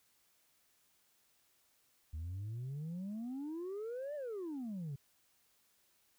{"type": "exponential two-way sweep", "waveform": "sine", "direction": "up then down", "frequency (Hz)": [75, 606, 131.9], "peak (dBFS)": -37, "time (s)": [2.13, 4.96], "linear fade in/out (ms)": 10, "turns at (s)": 4.15, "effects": ["tanh soft clip ceiling -38 dBFS", "white hiss -73 dBFS RMS until 6.18 s"]}